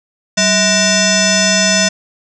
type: tone with frequency modulation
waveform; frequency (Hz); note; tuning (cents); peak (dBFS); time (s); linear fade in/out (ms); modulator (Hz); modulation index
sine; 2699; E7; +40; -9; 0.37-1.89; 10; 836; 4.8
effects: none